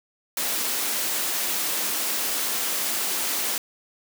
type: high-pass noise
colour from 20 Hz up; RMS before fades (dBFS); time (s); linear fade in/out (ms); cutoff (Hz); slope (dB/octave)
white; -26; 0.37-3.58; 2; 200; 24
effects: none